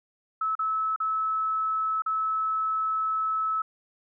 sine tone with dropouts, 1300 Hz, E6, 24 cents flat, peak -24 dBFS, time 0.41-3.62 s, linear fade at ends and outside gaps 5 ms, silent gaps 0.553-0.591 / 0.962-1.001 / 2.021-2.061 s, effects none

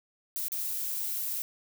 violet noise with dropouts, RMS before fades -33 dBFS, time 0.36-1.42 s, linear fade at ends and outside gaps 0 ms, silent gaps 0.483-0.519 s, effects none

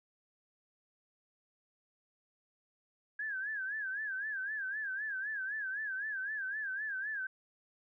sine tone with vibrato, 1635 Hz, G#6, 28 cents flat, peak -35 dBFS, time 3.19-7.27 s, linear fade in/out 5 ms, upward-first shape sine, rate 3.9 Hz, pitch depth 130 cents each way, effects none

